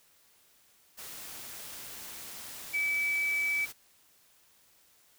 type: tone in noise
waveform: sine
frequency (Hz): 2299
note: D7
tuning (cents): -37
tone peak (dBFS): -27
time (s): 2.73-3.66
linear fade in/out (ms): 20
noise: white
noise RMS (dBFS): -44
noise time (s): 0.97-3.73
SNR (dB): +14
effects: white hiss -64 dBFS RMS until 5.18 s